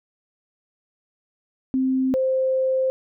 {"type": "tone pair in turn", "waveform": "sine", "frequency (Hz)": [261.6, 523.2], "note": ["C4", "C5"], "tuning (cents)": [0, 0], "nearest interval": "octave", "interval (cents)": 1200, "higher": "second", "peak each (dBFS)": -18, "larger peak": "neither", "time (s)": [[1.74, 2.14], [2.14, 2.9]], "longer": "second", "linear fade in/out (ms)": 0, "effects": []}